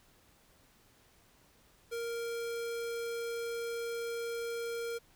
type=tone; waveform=square; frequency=466.2 Hz; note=A#4; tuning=in tune; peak=-36 dBFS; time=1.91-4.99 s; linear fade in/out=20 ms; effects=pink hiss -65 dBFS RMS until 5.15 s

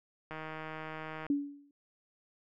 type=click train; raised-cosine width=0.5 ms; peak=-27 dBFS; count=151; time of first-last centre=0.31-1.265 s; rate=157 Hz
type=tone with exponential decay; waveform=sine; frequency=285.3 Hz; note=C#4; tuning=50 cents sharp; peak=-24 dBFS; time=1.3-1.71 s; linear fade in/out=2 ms; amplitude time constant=88 ms
effects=none

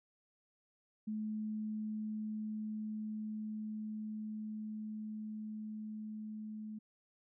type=tone with level ramp; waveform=sine; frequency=215 Hz; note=A3; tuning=40 cents flat; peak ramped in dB=-36 to -42 dBFS; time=1.07-6.79 s; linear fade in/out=10 ms; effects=none

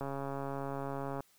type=click train; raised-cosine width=1 ms; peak=-25 dBFS; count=166; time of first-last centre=0.01-1.206 s; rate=138 Hz; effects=white hiss -67 dBFS RMS until 1.38 s

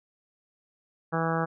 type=harmonic tone; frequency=163.9 Hz; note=E3; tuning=10 cents flat; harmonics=1 / 2 / 3 / 4 / 5 / 6 / 7 / 8 / 9 / 10; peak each=-29 / -35 / -32 / -35 / -33 / -39 / -35 / -35 / -37 / -39 dBFS; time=1.12-1.46 s; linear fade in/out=20 ms; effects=none

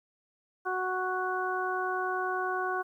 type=harmonic tone; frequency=370 Hz; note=F#4; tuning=in tune; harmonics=1 / 2 / 3 / 4; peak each=-34 / -34 / -34 / -34 dBFS; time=0.65-2.83 s; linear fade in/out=20 ms; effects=11-bit

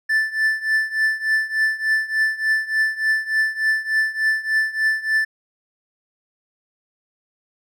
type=tone with tremolo; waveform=triangle; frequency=1760 Hz; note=A6; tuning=in tune; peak=-12 dBFS; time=0.09-5.25 s; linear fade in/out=10 ms; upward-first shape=triangle; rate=3.4 Hz; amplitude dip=90%; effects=none

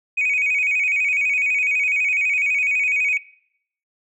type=tone with vibrato; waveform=sine; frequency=2373 Hz; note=D7; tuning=17 cents sharp; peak=-16 dBFS; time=0.17-3.18 s; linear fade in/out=10 ms; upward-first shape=square; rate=12 Hz; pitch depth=92 cents each way; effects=noise-tail reverb RT60 0.7 s tail -21 dB re dry + tanh soft clip ceiling -13 dBFS

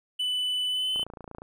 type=tone with pitch glide; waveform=triangle; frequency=2991 to 3036 Hz; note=F#7 to F#7; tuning=+18 to +44 cents; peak=-24 dBFS; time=0.19-1.04 s; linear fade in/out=10 ms; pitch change=+26 cents; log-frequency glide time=0.66-0.91 s
type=click train; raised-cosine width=1 ms; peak=-27 dBFS; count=14; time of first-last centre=0.96-1.419 s; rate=28.3 Hz
effects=none

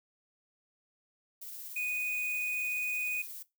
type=noise with tremolo; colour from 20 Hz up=violet; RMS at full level=-43 dBFS; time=1.41-3.43 s; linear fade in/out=10 ms; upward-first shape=triangle; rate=17 Hz; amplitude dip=25%
type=tone; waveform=triangle; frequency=2482 Hz; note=D#7; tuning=5 cents flat; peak=-30 dBFS; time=1.76-3.22 s; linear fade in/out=5 ms
effects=noise-tail reverb RT60 0.2 s tail -18 dB re dry

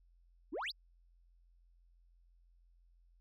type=exponential sweep; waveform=sine; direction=up; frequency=247.1 to 5330 Hz; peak=-35 dBFS; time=0.52-0.72 s; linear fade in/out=20 ms; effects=tanh soft clip ceiling -36 dBFS + added 43 Hz sine -64 dBFS peak until 3.2 s

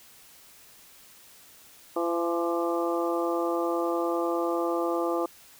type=harmonic tone with a mistuned harmonic; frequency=169.8 Hz; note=F3; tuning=48 cents flat; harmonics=2 / 3 / 4 / 5 / 6 / 7; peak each=-28 / -30 / -33 / -36 / -38 / -34 dBFS; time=1.96-5.26 s; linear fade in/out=5 ms; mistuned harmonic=6; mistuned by=+45 cents; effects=white hiss -53 dBFS RMS until 5.59 s

